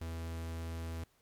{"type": "tone", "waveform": "45% pulse", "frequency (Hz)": 82.41, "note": "E2", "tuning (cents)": 0, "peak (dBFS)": -38, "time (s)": [0.01, 1.04], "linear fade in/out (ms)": 5, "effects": ["pink hiss -71 dBFS RMS until 1.21 s", "MP3 96 kbps"]}